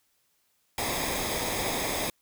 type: noise with comb filter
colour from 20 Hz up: pink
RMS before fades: -30 dBFS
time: 0.78-2.1 s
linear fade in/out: 2 ms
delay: 0.69 ms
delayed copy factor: -0.65
effects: white hiss -71 dBFS RMS until 2.21 s